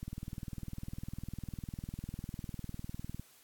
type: click train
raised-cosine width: 5 ms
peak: -28 dBFS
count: 64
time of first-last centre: 0.03-3.196 s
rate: 19.9 Hz
effects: white hiss -62 dBFS RMS until 3.43 s + AAC 64 kbps